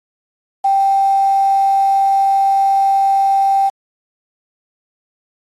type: tone with quantisation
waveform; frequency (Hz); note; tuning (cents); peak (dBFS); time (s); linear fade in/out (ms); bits
sine; 784; G5; 0; -10; 0.64-3.7; 10; 6
effects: AAC 32 kbps